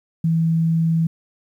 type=tone; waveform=sine; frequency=163.7 Hz; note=E3; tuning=12 cents flat; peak=-15 dBFS; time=0.24-1.07 s; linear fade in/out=5 ms; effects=9-bit